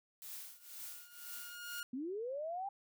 blue noise with tremolo, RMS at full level -46 dBFS, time 0.22-1.8 s, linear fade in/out 0 ms, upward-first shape triangle, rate 2 Hz, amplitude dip 90%
sawtooth tone with exponential growth, 1426 Hz, F6, 36 cents sharp, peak -37 dBFS, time 0.31-1.83 s, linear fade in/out 1 ms, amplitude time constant 330 ms
sine linear sweep, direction up, 238.6 to 811 Hz, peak -38 dBFS, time 1.93-2.69 s, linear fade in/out 5 ms
effects none

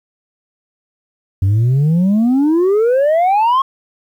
sine exponential sweep, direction up, 92.6 to 1100 Hz, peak -7 dBFS, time 1.42-3.62 s, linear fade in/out 5 ms, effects tanh soft clip ceiling -9 dBFS + 8-bit

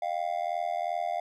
triangle tone with amplitude modulation, 698.5 Hz, F5, in tune, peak -22 dBFS, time 0.02-1.2 s, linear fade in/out 5 ms, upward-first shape sine, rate 82.7 Hz, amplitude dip 100%, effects none

